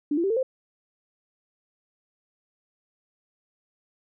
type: tone with pitch steps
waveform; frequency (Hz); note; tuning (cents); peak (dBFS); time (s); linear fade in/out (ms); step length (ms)
sine; 292.6 / 338.1 / 390.6 / 451.3 / 521.4; D4 / E4 / G4 / A4 / C5; -6 / +44 / -6 / +44 / -6; -21; 0.11-0.43; 5; 64
effects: none